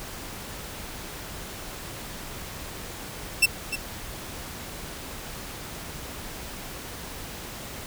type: tone with echo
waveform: sawtooth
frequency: 2683 Hz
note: E7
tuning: 30 cents sharp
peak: -11 dBFS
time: 3.42-3.46 s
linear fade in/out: 10 ms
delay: 300 ms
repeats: 1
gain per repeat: -12 dB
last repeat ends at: 3.76 s
effects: pink hiss -38 dBFS RMS until 7.86 s